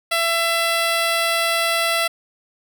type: tone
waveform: 10% pulse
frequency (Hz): 670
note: E5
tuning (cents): +28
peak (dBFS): -9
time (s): 0.11-2.08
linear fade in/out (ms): 10
effects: none